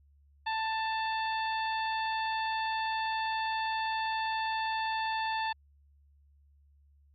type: harmonic tone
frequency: 885 Hz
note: A5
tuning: 10 cents sharp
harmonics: 1 / 2 / 3 / 4 / 5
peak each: -31 / -37 / -41 / -43 / -45 dBFS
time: 0.46-5.53 s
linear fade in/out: 10 ms
effects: added 71 Hz sine -60 dBFS peak until 7.14 s